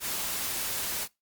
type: noise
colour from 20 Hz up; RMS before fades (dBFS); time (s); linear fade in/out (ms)
white; -32; 0-1.08; 50
effects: noise-tail reverb RT60 0.2 s tail -21 dB re dry + Opus 48 kbps